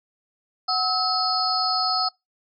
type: tone cluster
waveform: sine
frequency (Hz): 742 / 1290 / 4372 / 5050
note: F#5 / E6 / C#8 / D#8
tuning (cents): +5 / -38 / -25 / +25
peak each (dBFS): -26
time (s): 0.68-2.09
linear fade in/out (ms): 10
effects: noise-tail reverb RT60 0.2 s tail -25 dB re dry